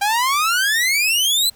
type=exponential sweep; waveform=sawtooth; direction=up; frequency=789 to 4144 Hz; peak=-12 dBFS; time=0.01-1.5 s; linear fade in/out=10 ms; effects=pink hiss -52 dBFS RMS until 1.55 s